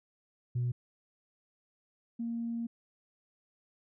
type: tone pair in turn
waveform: sine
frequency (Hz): 122.3 / 232.6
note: B2 / A#3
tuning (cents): -16 / -4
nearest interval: major seventh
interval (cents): 1112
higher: second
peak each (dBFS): -27 / -32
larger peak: first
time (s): 0.55-0.72 / 2.19-2.67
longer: second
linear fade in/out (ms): 10
effects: tanh soft clip ceiling -26 dBFS